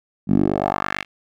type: tone with band-pass filter sweep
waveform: 10% pulse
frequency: 48.91 Hz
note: G1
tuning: 3 cents flat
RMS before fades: -20 dBFS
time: 0.27-1.05 s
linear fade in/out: 50 ms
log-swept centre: 190 to 2600 Hz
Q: 2.4
effects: none